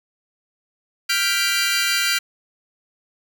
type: chord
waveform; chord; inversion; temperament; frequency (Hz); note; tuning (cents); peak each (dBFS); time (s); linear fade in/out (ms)
20% pulse; G dominant seventh; third; equal; 1396.9 / 1568 / 1975.5 / 2349; F6 / G6 / B6 / D7; 0 / 0 / 0 / 0; -18 / -20 / -20 / -18; 1.09-2.19; 10
effects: none